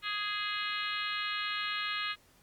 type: harmonic tone with a mistuned harmonic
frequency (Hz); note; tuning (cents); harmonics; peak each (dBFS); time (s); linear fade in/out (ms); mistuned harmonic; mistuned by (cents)
415.3; G#4; 0; 3 / 4 / 5 / 6 / 7 / 8 / 9 / 10; -38 / -39 / -40 / -41 / -41 / -42 / -43 / -43; 0.02-2.16; 50; 6; +21
effects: pink hiss -64 dBFS RMS until 2.42 s + Opus 48 kbps